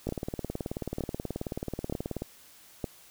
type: two click trains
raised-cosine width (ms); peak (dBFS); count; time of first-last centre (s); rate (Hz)
2; -17 / -19; 4 / 41; 0.09-2.842 / 0.07-2.221; 1.09 / 18.6
effects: white hiss -55 dBFS RMS until 3.1 s